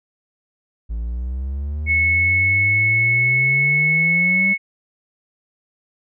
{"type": "exponential sweep", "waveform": "triangle", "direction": "up", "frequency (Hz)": [54.6, 196], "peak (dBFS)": -20, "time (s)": [0.89, 4.54], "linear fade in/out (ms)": 20}
{"type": "tone", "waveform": "sine", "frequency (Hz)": 2198, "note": "C#7", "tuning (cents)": -15, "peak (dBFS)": -14, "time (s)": [1.86, 4.58], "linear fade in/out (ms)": 50}
{"effects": []}